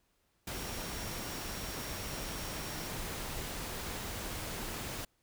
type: tone in noise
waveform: sine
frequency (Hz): 5588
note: F8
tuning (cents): 0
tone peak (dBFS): -50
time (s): 0.54-2.88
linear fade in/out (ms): 5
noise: pink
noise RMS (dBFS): -40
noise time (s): 0.47-5.05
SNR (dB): -13
effects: pink hiss -75 dBFS RMS until 5.22 s